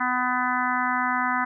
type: harmonic tone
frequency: 250.5 Hz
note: B3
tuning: 25 cents sharp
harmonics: 1 / 3 / 4 / 5 / 6 / 7 / 8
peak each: -31 / -30 / -27 / -28 / -29 / -31 / -33 dBFS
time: 0-1.45 s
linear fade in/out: 10 ms
effects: none